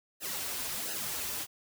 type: noise with flanger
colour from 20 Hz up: white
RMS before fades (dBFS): -36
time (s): 0.2-1.47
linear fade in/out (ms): 50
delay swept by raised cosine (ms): 0.86 to 6.46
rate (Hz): 1.4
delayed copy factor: -0.8
effects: none